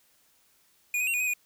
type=tone with pitch steps; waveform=square; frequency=2448 / 2507 / 2746 / 2461 / 2515 / 2454 Hz; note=D#7 / D#7 / F7 / D#7 / D#7 / D#7; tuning=-29 / +12 / -30 / -20 / +18 / -25 cents; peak=-26 dBFS; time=0.94-1.336 s; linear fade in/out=2 ms; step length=66 ms; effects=white hiss -65 dBFS RMS until 1.45 s